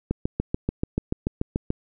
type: click train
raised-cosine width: 3 ms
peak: -10 dBFS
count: 12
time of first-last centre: 0.11-1.704 s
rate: 6.9 Hz
effects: none